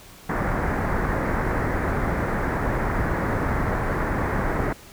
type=low-pass noise; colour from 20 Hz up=pink; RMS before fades=-24 dBFS; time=0.29-4.73 s; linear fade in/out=5 ms; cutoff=2000 Hz; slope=48 dB/octave; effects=pink hiss -46 dBFS RMS until 4.92 s